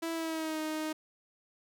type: tone with pitch glide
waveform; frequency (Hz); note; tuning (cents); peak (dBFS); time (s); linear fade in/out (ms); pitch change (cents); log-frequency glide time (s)
sawtooth; 329.6 to 311.1; E4 to D#4; 0 to 0; -29; 0.02-0.93; 10; -100; 0.13-0.6
effects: none